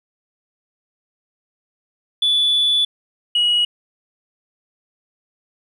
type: tone pair in turn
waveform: sine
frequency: 3458 / 2908 Hz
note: A7 / F#7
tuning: -31 / -31 cents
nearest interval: minor third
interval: 300 cents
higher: first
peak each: -12 dBFS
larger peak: neither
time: 2.22-2.85 / 3.35-3.65 s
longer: first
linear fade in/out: 5 ms
effects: tanh soft clip ceiling -11 dBFS + 9-bit